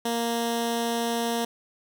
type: tone with notch filter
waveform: 10% pulse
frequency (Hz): 233.1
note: A#3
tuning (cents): 0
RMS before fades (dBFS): -27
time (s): 0.05-1.45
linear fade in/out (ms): 5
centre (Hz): 1300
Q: 1.7
effects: none